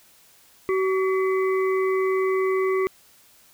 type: harmonic tone with a mistuned harmonic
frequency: 379.1 Hz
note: F#4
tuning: 42 cents sharp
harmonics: 1 / 3 / 5 / 6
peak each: -20 / -29 / -32 / -40 dBFS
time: 0.69-2.87 s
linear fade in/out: 0 ms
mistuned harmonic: 5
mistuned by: +110 cents
effects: white hiss -55 dBFS RMS until 3.53 s